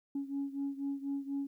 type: beating tone pair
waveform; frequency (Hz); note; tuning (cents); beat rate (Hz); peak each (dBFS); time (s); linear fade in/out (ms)
sine; 277.2 / 281.3; C#4 / C#4; 0 / +26; 4.1; -35 / -38; 0.15-1.47; 5
effects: tanh soft clip ceiling -29 dBFS + 12-bit